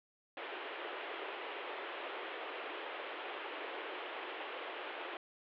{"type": "band-pass noise", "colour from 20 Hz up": "pink", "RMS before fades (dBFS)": -44, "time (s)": [0.37, 5.17], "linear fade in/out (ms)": 2, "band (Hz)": [340, 3300], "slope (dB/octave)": 48, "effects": []}